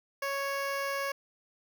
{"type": "tone with notch filter", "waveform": "15% pulse", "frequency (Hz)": 554.4, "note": "C#5", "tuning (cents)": 0, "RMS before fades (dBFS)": -33, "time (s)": [0.22, 1.12], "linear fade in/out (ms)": 5, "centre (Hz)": 8200, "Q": 1.9, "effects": []}